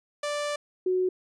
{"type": "tone pair in turn", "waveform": ["sawtooth", "sine"], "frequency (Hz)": [587, 368.7], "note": ["D5", "F#4"], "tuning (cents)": [-1, -6], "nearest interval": "minor sixth", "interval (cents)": 805, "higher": "first", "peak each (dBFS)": [-24, -22], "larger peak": "second", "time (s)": [[0.23, 0.56], [0.86, 1.09]], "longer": "first", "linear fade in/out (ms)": 5, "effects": ["resampled to 22050 Hz"]}